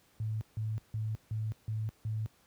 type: tone bursts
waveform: sine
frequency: 109.1 Hz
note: A2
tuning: 14 cents flat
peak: -31 dBFS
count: 6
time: 0.2-2.26 s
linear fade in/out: 0 ms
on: 210 ms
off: 160 ms
effects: pink hiss -66 dBFS RMS until 2.46 s + high-pass 60 Hz 12 dB/octave